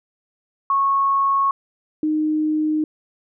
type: tone pair in turn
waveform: sine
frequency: 1100 / 308 Hz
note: C#6 / D#4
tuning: -14 / -17 cents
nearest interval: octave + minor seventh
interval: 2203 cents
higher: first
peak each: -15 / -17 dBFS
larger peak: first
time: 0.7-1.51 / 2.03-2.84 s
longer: neither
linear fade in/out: 2 ms
effects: none